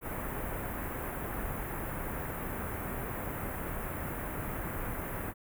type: band-stop noise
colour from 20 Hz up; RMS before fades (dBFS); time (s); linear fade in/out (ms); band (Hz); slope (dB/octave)
pink; -37; 0.01-5.34; 50; 2000 to 12000; 24
effects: none